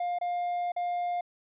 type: tone with dropouts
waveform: triangle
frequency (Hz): 706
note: F5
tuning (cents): +19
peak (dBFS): -26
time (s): 0-1.21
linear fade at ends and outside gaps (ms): 5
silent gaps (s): 0.187-0.212 / 0.72-0.763
effects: resampled to 8000 Hz